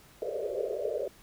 pink band-pass noise, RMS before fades -33 dBFS, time 0.22-1.08 s, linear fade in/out 2 ms, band 390 to 630 Hz, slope 96 dB/octave, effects pink hiss -57 dBFS RMS until 1.22 s

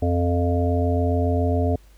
harmonic tone, 87.31 Hz, F2, in tune, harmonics 1 / 3 / 5 / 7 / 8, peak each -20 / -25 / -27 / -28 / -29 dBFS, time 0.02-1.76 s, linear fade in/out 5 ms, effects added 50 Hz sine -47 dBFS peak until 1.97 s + pink hiss -58 dBFS RMS until 1.97 s

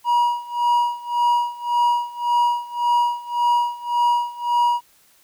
triangle tone with tremolo, 959 Hz, A#5, 49 cents sharp, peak -12 dBFS, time 0.04-4.81 s, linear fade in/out 50 ms, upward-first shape sine, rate 1.8 Hz, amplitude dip 90%, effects white hiss -56 dBFS RMS until 5.23 s

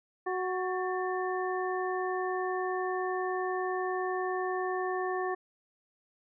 harmonic tone with a mistuned harmonic, 370 Hz, F#4, in tune, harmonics 1 / 2 / 3 / 5, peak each -32 / -35 / -37 / -39 dBFS, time 0.26-5.35 s, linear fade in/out 10 ms, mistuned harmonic 5, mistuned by -60 cents, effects none

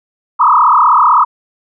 sine tone with frequency modulation, 1108.7 Hz, C#6, in tune, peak -5 dBFS, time 0.39-1.25 s, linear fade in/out 20 ms, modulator 35.8 Hz, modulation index 4.9, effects none

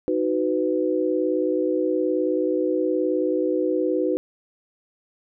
sine chord, B major, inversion first, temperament equal with one note detuned, 311.1 / 370 / 499.6 Hz, D#4 / F#4 / B4, 0 / 0 / +20 cents, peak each -24 dBFS, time 0.08-4.17 s, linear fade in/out 0 ms, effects none

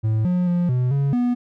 triangle tone with pitch steps, 109.7 / 179.2 / 175.5 / 125.4 / 139.8 / 244.3 Hz, A2 / F3 / F3 / B2 / C#3 / B3, -5 / +45 / +9 / +27 / +15 / -19 cents, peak -15 dBFS, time 0.03-1.35 s, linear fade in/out 20 ms, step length 220 ms, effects none

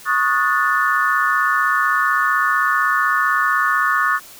sine chord, D# half-diminished seventh, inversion third, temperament equal with one note detuned, 1108.7 / 1244.5 / 1458.8 / 1760 Hz, C#6 / D#6 / F#6 / A6, 0 / 0 / -25 / 0 cents, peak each -20 dBFS, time 0.05-4.2 s, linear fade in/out 50 ms, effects white hiss -41 dBFS RMS until 4.39 s

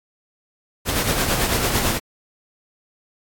pink noise with tremolo, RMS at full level -19 dBFS, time 0.85-2 s, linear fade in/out 50 ms, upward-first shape sine, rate 9 Hz, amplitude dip 45%, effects AAC 64 kbps

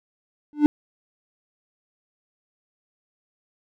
triangle tone with exponential growth, 296.6 Hz, D4, 17 cents sharp, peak -5 dBFS, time 0.53-0.66 s, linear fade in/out 0 ms, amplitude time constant 27 ms, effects none

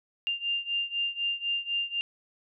sine beating tone pair, 2794 / 2798 Hz, F7 / F7, 0 / +3 cents, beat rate 4 Hz, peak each -30 / -32 dBFS, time 0.27-2.01 s, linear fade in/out 0 ms, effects none

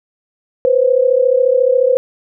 sine tone pair together, 494.8 / 529 Hz, B4 / C5, +3 / +19 cents, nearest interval minor second, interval 116 cents, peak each -12 dBFS, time 0.65-1.97 s, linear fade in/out 0 ms, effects none

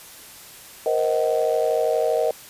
sine chord, C half-diminished seventh, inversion third, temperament just, 470.9 / 523.3 / 627.9 / 753.5 Hz, Bb4 / C5 / Eb5 / Gb5, +18 / 0 / +16 / +31 cents, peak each -22 / -26 / -22 / -28 dBFS, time 0.86-2.31 s, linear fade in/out 2 ms
click train, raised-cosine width 0.2 ms, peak -26 dBFS, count 119, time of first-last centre 0.98-2.304 s, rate 89.1 Hz
effects white hiss -43 dBFS RMS until 2.49 s + resampled to 32000 Hz

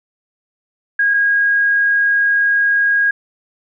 sine tone pair in turn, 1637 / 1637 Hz, G#6 / G#6, -25 / -25 cents, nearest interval unison, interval 0 cents, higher neither, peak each -11 dBFS, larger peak neither, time 0.99-1.14 / 1.14-3.11 s, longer second, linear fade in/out 5 ms, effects none

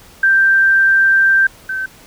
sine tone pair in turn, 1572 / 1542.3 Hz, G6 / G6, +4 / -29 cents, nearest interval unison, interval 33 cents, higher first, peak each -8 / -18 dBFS, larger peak first, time 0.23-1.47 / 1.69-1.86 s, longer first, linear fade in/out 5 ms, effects pink hiss -43 dBFS RMS until 2.06 s

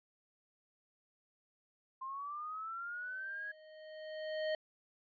sine linear sweep, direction up, 1043 to 1674 Hz, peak -40 dBFS, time 2.01-3.52 s, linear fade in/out 10 ms
square tone with exponential growth, 622.3 Hz, D#5, in tune, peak -33 dBFS, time 2.94-4.55 s, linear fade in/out 2 ms, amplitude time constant 350 ms
effects resampled to 11025 Hz

